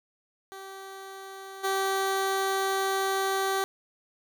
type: tone with level steps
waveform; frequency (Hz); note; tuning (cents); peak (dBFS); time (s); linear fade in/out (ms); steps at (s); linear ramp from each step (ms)
15% pulse; 387.1; G4; -22; -34 / -19; 0.52-3.64; 0; 1.63; 20
effects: none